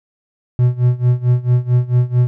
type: tone with tremolo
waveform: triangle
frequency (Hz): 123.47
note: B2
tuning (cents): 0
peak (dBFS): -6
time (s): 0.59-2.27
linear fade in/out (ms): 0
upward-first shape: sine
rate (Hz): 4.5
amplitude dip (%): 90
effects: none